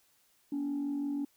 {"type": "tone pair together", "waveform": "sine", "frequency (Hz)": [239.6, 285.5], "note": ["A#3", "D4"], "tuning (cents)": [48, -49], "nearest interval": "minor third", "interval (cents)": 303, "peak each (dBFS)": [-39, -30], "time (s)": [0.52, 1.25], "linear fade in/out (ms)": 5, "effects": ["tanh soft clip ceiling -28 dBFS", "white hiss -69 dBFS RMS until 1.36 s"]}